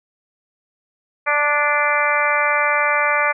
harmonic tone with a mistuned harmonic, 293.7 Hz, D4, in tune, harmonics 2 / 3 / 4 / 5 / 6 / 7 / 8, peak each -23 / -24 / -21 / -23 / -24 / -22 / -23 dBFS, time 1.26-3.33 s, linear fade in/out 20 ms, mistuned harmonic 6, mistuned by -17 cents, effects none

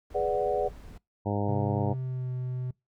brown noise, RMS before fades -45 dBFS, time 0.1-0.98 s, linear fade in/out 5 ms
sine chord, G# half-diminished seventh, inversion none, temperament equal, 415.3 / 493.9 / 587.3 / 740 Hz, G#4 / B4 / D5 / F#5, 0 / 0 / 0 / 0 cents, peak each -30 dBFS, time 0.14-0.69 s, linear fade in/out 20 ms
harmonic tone, 102.1 Hz, G#2, 29 cents flat, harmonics 1 / 2 / 3 / 4 / 5 / 6 / 7 / 8 / 9, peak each -30 / -33 / -35 / -36 / -37 / -38 / -38 / -39 / -40 dBFS, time 1.25-1.94 s, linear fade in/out 20 ms
triangle tone with pitch glide, 130.81 to 126.57 Hz, C3 to B2, 0 to +43 cents, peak -28 dBFS, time 1.48-2.71 s, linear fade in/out 5 ms, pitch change -57 cents, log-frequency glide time 1.87-2.31 s
effects noise-tail reverb RT60 0.2 s tail -24 dB re dry

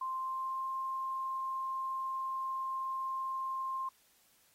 sine tone with pitch glide, 1046.5 to 1056.8 Hz, C6 to C6, 0 to +17 cents, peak -34 dBFS, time 0.01-3.89 s, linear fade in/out 5 ms, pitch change +17 cents, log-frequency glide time 0.17-0.68 s, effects white hiss -68 dBFS RMS until 4.54 s + AAC 48 kbps

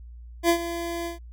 25% pulse tone with ADSR envelope, 340 Hz, F4, 46 cents flat, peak -12 dBFS, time 0.43-1.19 s, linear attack 61 ms, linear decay 85 ms, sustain -13 dB, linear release 130 ms, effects added 59 Hz sine -40 dBFS peak until 1.32 s

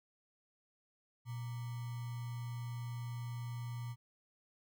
sine tone with sample-and-hold, 120 Hz, B2, 49 cents flat, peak -39 dBFS, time 1.25-3.96 s, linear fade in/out 50 ms, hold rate 1050 Hz, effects none

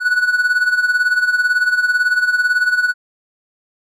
triangle tone with tremolo, 1476 Hz, F#6, 5 cents flat, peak -8 dBFS, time 0-2.94 s, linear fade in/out 50 ms, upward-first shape sine, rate 18 Hz, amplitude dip 70%, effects none

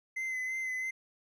triangle tone with vibrato, 2049 Hz, C7, 37 cents flat, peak -31 dBFS, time 0.16-0.91 s, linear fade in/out 10 ms, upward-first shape sine, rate 3 Hz, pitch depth 25 cents each way, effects none

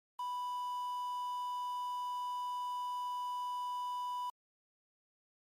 triangle tone with quantisation, 987.8 Hz, B5, in tune, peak -34 dBFS, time 0.19-4.3 s, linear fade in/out 5 ms, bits 9, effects MP3 64 kbps

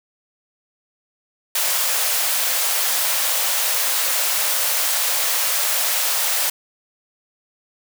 white high-pass noise, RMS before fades -20 dBFS, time 1.55-6.5 s, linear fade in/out 5 ms, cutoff 480 Hz, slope 96 dB/octave, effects none

